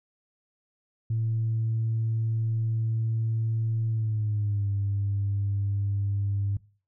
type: tone with pitch glide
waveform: sine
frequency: 112.4 to 100.14 Hz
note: A2 to G2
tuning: +37 to +37 cents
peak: -23 dBFS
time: 1.1-6.57 s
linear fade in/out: 5 ms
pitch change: -200 cents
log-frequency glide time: 3.89-4.68 s
effects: noise-tail reverb RT60 0.4 s tail -22 dB re dry + tanh soft clip ceiling -20 dBFS